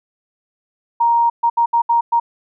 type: tone bursts at uneven times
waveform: sine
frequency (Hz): 936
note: A#5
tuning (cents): +7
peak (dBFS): -11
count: 6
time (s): 1-1.3 / 1.43-1.5 / 1.57-1.66 / 1.73-1.82 / 1.89-2.01 / 2.12-2.2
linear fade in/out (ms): 10
effects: none